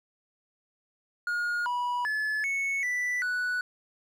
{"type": "tone with pitch steps", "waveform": "triangle", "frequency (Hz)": [1432, 976, 1722, 2207, 1976, 1479], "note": ["F6", "B5", "A6", "C#7", "B6", "F#6"], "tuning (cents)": [43, -21, -38, -8, 0, -1], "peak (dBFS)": -25, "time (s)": [1.27, 3.61], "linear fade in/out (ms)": 2, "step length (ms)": 390, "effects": []}